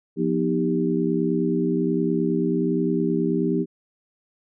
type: tone cluster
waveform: sine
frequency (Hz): 174.8 / 243.8 / 313.8 / 395.1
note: F3 / B3 / D#4 / G4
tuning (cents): +2 / -22 / +15 / +14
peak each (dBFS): -25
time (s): 0.16-3.66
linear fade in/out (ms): 50
effects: none